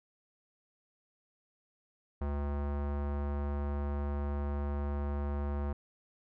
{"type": "tone with low-pass filter", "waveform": "square", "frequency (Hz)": 71.8, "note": "D2", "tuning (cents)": -39, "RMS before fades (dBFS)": -34, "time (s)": [2.21, 5.73], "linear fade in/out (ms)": 5, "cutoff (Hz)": 1100, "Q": 1.2, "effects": []}